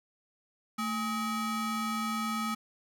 square ring-modulated tone, 523.3 Hz, C5, in tune, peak -28 dBFS, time 0.78-2.55 s, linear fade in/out 10 ms, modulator 746 Hz, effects none

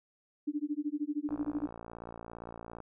sine tone with tremolo, 295.5 Hz, D4, 11 cents sharp, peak -28 dBFS, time 0.47-1.67 s, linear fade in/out 10 ms, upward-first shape sine, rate 13 Hz, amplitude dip 100%
click train, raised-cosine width 1 ms, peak -30 dBFS, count 88, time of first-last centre 1.29-2.803 s, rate 57.5 Hz
effects none

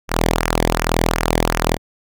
sawtooth tone with flanger, 41.2 Hz, E1, in tune, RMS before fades -18 dBFS, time 0.08-1.78 s, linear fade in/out 50 ms, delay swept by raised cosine 0.24 to 0.77 ms, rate 2.7 Hz, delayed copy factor -0.75, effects none

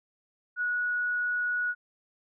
sine tone, 1462 Hz, F#6, 21 cents flat, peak -26 dBFS, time 0.56-1.75 s, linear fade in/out 50 ms, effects none

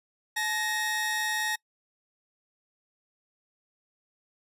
sawtooth tone pair together, 861.9 / 1864.7 Hz, A5 / A#6, -36 / 0 cents, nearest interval octave + minor second, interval 1336 cents, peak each -29 / -25 dBFS, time 0.36-1.56 s, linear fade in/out 10 ms, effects noise-tail reverb RT60 0.1 s tail -26 dB re dry + resampled to 32000 Hz

